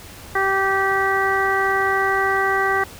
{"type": "harmonic tone", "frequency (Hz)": 388.4, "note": "G4", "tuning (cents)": -16, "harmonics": [1, 2, 3, 4, 5], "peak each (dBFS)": [-23, -23, -23, -23, -23], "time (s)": [0.35, 2.84], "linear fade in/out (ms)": 5, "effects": ["added 90 Hz sine -46 dBFS peak until 2.99 s", "pink hiss -40 dBFS RMS until 2.99 s"]}